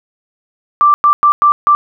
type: tone bursts at uneven times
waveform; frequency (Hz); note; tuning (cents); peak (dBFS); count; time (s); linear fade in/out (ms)
sine; 1175; D6; +1; -5; 5; 0.81-0.94 / 1.04-1.13 / 1.23-1.32 / 1.42-1.52 / 1.67-1.75; 0
effects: none